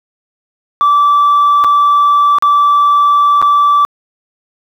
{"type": "tone with dropouts", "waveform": "sine", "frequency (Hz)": 1161, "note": "D6", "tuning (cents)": -20, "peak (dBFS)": -4, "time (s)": [0.81, 3.85], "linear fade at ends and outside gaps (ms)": 0, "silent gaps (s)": [[1.64, 1.645], [2.385, 2.424], [3.416, 3.425]], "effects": ["tanh soft clip ceiling -4 dBFS", "7-bit"]}